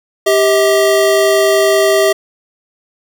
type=tone pair together; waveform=square; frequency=394.1 / 640 Hz; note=G4 / D#5; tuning=+9 / +49 cents; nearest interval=minor sixth; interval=840 cents; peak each=-12 dBFS; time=0.26-2.13 s; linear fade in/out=10 ms; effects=none